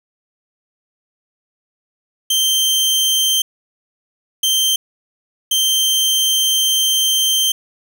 sawtooth tone bursts at uneven times, 3136 Hz, G7, in tune, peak -10 dBFS, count 3, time 2.3-3.42 / 4.43-4.76 / 5.51-7.52 s, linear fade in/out 5 ms, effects none

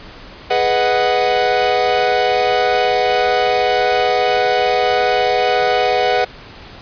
45% pulse chord, G# minor seventh, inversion none, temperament equal, 415.3 / 493.9 / 622.3 / 740 Hz, G#4 / B4 / D#5 / F#5, 0 / 0 / 0 / 0 cents, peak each -21 / -18 / -22 / -16 dBFS, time 0.5-6.25 s, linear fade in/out 10 ms, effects pink hiss -37 dBFS RMS until 6.81 s + resampled to 11025 Hz

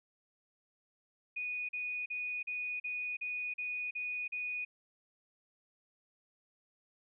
sine tone bursts, 2473 Hz, D#7, 11 cents flat, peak -35 dBFS, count 9, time 1.36-4.65 s, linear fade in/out 10 ms, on 330 ms, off 40 ms, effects none

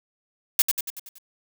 blue noise with echo, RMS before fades -17 dBFS, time 0.59-0.62 s, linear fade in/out 2 ms, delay 94 ms, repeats 6, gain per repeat -5 dB, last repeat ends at 1.184 s, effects none

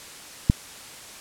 click, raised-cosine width 5 ms, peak -3 dBFS, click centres 0.499 s, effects white hiss -42 dBFS RMS until 1.2 s + low-pass 10000 Hz 12 dB/octave

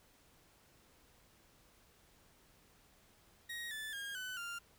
30% pulse tone with pitch steps, 1884 / 1747.7 / 1621.3 / 1504 / 1395.2 Hz, A#6 / A6 / G#6 / F#6 / F6, +18 / -12 / -42 / +28 / -2 cents, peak -39 dBFS, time 3.49-4.59 s, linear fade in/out 10 ms, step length 220 ms, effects pink hiss -67 dBFS RMS until 4.78 s

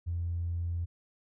triangle tone with tanh clipping, 85.6 Hz, F2, 34 cents flat, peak -30 dBFS, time 0.06-0.86 s, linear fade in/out 20 ms, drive 4 dB, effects none

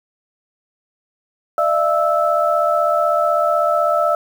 sine tone cluster, 601 / 677 / 1313 Hz, D5 / E5 / E6, +40 / +46 / -7 cents, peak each -18 dBFS, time 1.58-4.15 s, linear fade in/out 2 ms, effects 7-bit

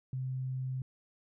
sine tone, 130 Hz, C3, 11 cents flat, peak -33 dBFS, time 0.13-0.82 s, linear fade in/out 2 ms, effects none

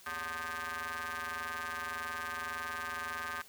sawtooth ring-modulated tone, 164.81 Hz, E3, in tune, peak -30 dBFS, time 0.06-3.42 s, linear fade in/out 5 ms, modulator 1390 Hz, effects white hiss -57 dBFS RMS until 3.48 s

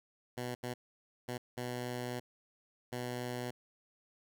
10% pulse tone bursts at uneven times, 123.47 Hz, B2, in tune, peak -29 dBFS, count 5, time 0.37-0.55 / 0.63-0.74 / 1.28-1.38 / 1.57-2.2 / 2.92-3.51 s, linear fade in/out 10 ms, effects none

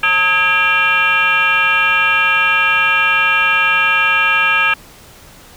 sine tone with frequency modulation, 2007 Hz, B6, 27 cents sharp, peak -10 dBFS, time 0.03-4.74 s, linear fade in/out 5 ms, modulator 368 Hz, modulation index 2.4, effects pink hiss -41 dBFS RMS until 5.56 s

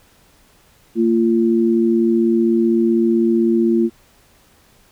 sine tone pair together, 228.1 / 343.9 Hz, A#3 / F4, -37 / -27 cents, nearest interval perfect fifth, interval 710 cents, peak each -15 dBFS, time 0.95-3.9 s, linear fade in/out 50 ms, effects pink hiss -53 dBFS RMS until 4.91 s

